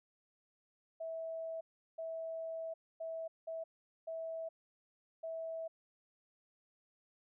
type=tone bursts at uneven times; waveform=sine; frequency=652 Hz; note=E5; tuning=19 cents flat; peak=-39 dBFS; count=6; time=1-1.61 / 1.98-2.74 / 3-3.28 / 3.47-3.64 / 4.07-4.49 / 5.23-5.68 s; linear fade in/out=10 ms; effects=none